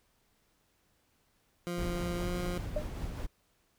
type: tone with pitch glide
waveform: 20% pulse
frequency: 174.61 to 177.35 Hz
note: F3 to F3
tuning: 0 to +27 cents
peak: -29 dBFS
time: 1.67-2.58 s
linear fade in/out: 0 ms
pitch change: +27 cents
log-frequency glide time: 2.18-2.29 s
type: noise with tremolo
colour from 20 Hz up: brown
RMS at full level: -36 dBFS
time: 1.77-3.27 s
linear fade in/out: 20 ms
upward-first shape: sine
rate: 5 Hz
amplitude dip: 30%
type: tone with exponential decay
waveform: sine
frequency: 603 Hz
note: D5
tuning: 46 cents sharp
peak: -27 dBFS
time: 2.76-2.88 s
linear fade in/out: 5 ms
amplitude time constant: 25 ms
effects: pink hiss -72 dBFS RMS until 3.78 s